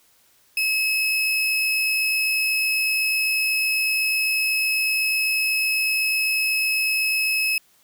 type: tone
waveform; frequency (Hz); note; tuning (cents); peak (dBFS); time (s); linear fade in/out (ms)
35% pulse; 2579; E7; -39; -18; 0.57-7.58; 2
effects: white hiss -59 dBFS RMS until 7.83 s